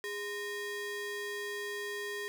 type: ring-modulated tone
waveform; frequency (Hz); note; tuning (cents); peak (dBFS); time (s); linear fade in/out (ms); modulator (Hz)
square; 720; F#5; -47; -34; 0.04-2.28; 0; 1130
effects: none